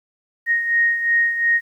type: beating tone pair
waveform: sine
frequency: 1864.7 / 1867.5 Hz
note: A#6 / A#6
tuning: 0 / +3 cents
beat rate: 2.8 Hz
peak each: -16 / -23 dBFS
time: 0.46-1.61 s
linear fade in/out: 50 ms
effects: 9-bit